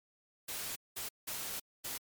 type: noise bursts at uneven times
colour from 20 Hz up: white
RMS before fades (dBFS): -40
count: 4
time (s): 0.48-0.76 / 0.96-1.09 / 1.27-1.6 / 1.84-1.98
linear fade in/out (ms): 10
effects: MP3 96 kbps